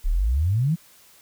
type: exponential sweep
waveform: sine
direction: up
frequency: 32.7 to 174.61 Hz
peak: -18 dBFS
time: 0.04-0.76 s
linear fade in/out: 20 ms
effects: white hiss -53 dBFS RMS until 1.21 s